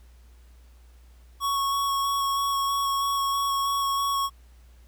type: tone with vibrato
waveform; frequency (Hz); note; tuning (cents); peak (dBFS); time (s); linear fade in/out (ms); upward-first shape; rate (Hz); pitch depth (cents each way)
square; 1108.7; C#6; 0; -24; 1.4-4.3; 50; square; 3.1; 9
effects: added 60 Hz sine -49 dBFS peak until 4.87 s + pink hiss -63 dBFS RMS until 4.87 s